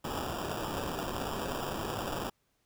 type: noise with sample-and-hold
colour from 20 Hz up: blue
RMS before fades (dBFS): -36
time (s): 0.04-2.3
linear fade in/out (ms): 10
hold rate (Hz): 2100
effects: pink hiss -75 dBFS RMS until 2.65 s